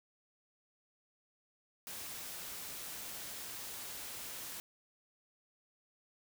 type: noise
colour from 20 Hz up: white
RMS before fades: -45 dBFS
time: 1.87-4.6 s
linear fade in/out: 0 ms
effects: none